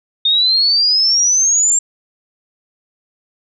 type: exponential sweep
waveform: sine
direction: up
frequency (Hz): 3649 to 7460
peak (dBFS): -10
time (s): 0.25-1.79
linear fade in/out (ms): 5
effects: none